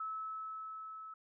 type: tone with level ramp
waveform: sine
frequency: 1300 Hz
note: E6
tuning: 24 cents flat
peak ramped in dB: -37 to -46 dBFS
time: 0-1.14 s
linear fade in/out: 5 ms
effects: none